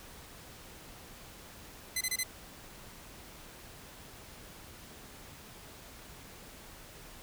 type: tone bursts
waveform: 10% pulse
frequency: 2036 Hz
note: C7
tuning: 48 cents flat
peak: -21 dBFS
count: 4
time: 1.96-2.234 s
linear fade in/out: 5 ms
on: 49 ms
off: 26 ms
effects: pink hiss -51 dBFS RMS until 7.22 s